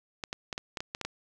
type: clicks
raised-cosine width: 0.2 ms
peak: -17 dBFS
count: 9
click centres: 0.238 / 0.329 / 0.528 / 0.579 / 0.772 / 0.805 / 0.949 / 1.013 / 1.05 s
effects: none